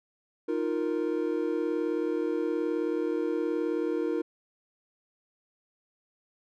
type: chord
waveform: triangle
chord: Eb suspended second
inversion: none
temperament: just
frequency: 311.1 / 350 / 466.7 Hz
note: Eb4 / F4 / Bb4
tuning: 0 / +4 / +2 cents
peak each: -29 dBFS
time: 0.48-4.22 s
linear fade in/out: 10 ms
effects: none